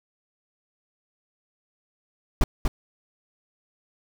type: noise with echo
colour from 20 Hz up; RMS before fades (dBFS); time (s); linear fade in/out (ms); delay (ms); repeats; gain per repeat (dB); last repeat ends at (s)
brown; -17; 2.41-2.44; 2; 240; 1; -4; 2.68
effects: none